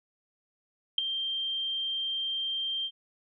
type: tone with ADSR envelope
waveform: sine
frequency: 3165 Hz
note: G7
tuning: 16 cents sharp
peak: -17 dBFS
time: 0.98-2.91 s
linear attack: 4 ms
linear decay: 6 ms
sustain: -12 dB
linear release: 60 ms
effects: none